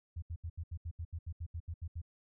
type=tone bursts; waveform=sine; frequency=83.4 Hz; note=E2; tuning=21 cents sharp; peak=-37 dBFS; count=14; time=0.16-2.017 s; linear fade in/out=10 ms; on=63 ms; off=75 ms; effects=none